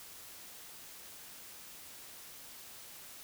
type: silence
effects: white hiss -51 dBFS RMS until 3.23 s